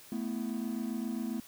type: chord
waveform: triangle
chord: A suspended second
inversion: none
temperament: just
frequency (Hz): 220 / 247.5 / 330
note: A3 / B3 / E4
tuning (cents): 0 / +4 / +2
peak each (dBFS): -33 / -34 / -39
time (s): 0.12-1.4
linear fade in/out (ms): 2
effects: tanh soft clip ceiling -24 dBFS + white hiss -54 dBFS RMS until 1.47 s